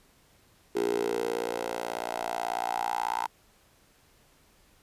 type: tone with high-pass filter sweep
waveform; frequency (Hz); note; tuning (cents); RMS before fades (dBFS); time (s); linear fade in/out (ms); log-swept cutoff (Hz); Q
10% pulse; 58.27; A#1; 0; -31; 0.75-3.27; 10; 390 to 920; 6.3
effects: pink hiss -62 dBFS RMS until 4.82 s + resampled to 32000 Hz